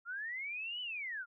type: linear two-way sweep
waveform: sine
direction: up then down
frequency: 1355 to 3020 to 1355 Hz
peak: -38 dBFS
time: 0.05-1.26 s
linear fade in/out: 50 ms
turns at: 0.81 s
effects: none